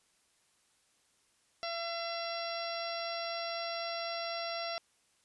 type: harmonic tone with a mistuned harmonic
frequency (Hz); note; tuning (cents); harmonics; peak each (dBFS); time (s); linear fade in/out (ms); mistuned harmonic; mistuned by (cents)
676; E5; +43; 1 / 2 / 3 / 4 / 5 / 6 / 7 / 8; -38 / -43 / -46 / -47 / -48 / -47 / -46 / -44; 1.63-4.78; 0; 8; +40
effects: white hiss -71 dBFS RMS until 5.24 s + resampled to 24000 Hz